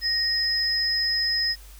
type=tone pair together; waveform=sine; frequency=1864.7 / 5095 Hz; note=A#6 / D#8; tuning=0 / +40 cents; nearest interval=octave + perfect fourth; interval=1740 cents; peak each=-28 / -22 dBFS; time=0.01-1.56 s; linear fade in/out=50 ms; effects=added 50 Hz sine -43 dBFS peak until 1.79 s + white hiss -51 dBFS RMS until 1.79 s